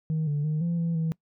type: tone with pitch steps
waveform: sine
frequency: 157.6 / 146.3 / 153.8 / 170.3 / 167.4 / 161.6 Hz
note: D#3 / D3 / D#3 / F3 / E3 / E3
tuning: +23 / -6 / -20 / -43 / +27 / -34 cents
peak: -22 dBFS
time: 0.1-1.12 s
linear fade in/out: 0 ms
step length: 170 ms
effects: noise-tail reverb RT60 0.1 s tail -24 dB re dry + tanh soft clip ceiling -22 dBFS